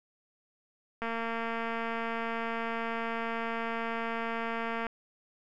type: click train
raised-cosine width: 0.5 ms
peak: -20 dBFS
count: 882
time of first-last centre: 1.02-4.867 s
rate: 229 Hz
effects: none